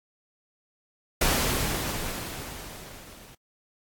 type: noise with level ramp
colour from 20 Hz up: pink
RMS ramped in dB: -22 to -50 dBFS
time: 1.21-3.35 s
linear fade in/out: 5 ms
effects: AAC 64 kbps